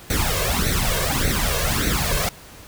pink noise with flanger, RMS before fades -21 dBFS, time 0.1-2.29 s, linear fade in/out 2 ms, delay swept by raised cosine 0.49 to 1.89 ms, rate 1.7 Hz, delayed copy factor +0.75, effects pink hiss -43 dBFS RMS until 2.67 s

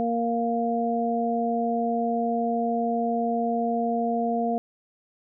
harmonic tone, 233.1 Hz, A#3, in tune, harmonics 1 / 2 / 3, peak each -26 / -29 / -26 dBFS, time 0-4.58 s, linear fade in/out 0 ms, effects none

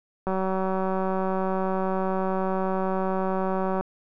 click train, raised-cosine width 1 ms, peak -14 dBFS, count 670, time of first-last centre 0.27-3.81 s, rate 189 Hz, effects none

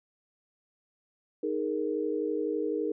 sine chord, D# suspended fourth, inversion none, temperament just, 311.1 / 414.8 / 466.7 Hz, D#4 / G#4 / A#4, 0 / -2 / +2 cents, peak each -32 dBFS, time 1.43-2.92 s, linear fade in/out 5 ms, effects none

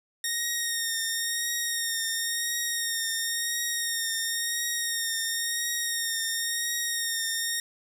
10% pulse tone with vibrato, 1853 Hz, A#6, 11 cents flat, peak -18 dBFS, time 0.24-7.6 s, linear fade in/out 2 ms, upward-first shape triangle, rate 0.96 Hz, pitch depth 30 cents each way, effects none

